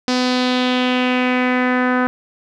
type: tone with low-pass filter sweep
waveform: sawtooth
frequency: 251.5 Hz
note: B3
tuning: 32 cents sharp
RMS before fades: -17 dBFS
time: 0.08-2.07 s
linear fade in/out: 0 ms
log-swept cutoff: 5100 to 1500 Hz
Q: 2.9
effects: none